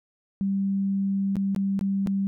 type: tone with dropouts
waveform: sine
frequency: 196 Hz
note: G3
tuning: in tune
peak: -22 dBFS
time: 0.41-2.27 s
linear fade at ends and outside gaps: 0 ms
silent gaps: 1.356-1.367 / 1.548-1.562 / 1.792-1.811 / 2.063-2.072 s
effects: none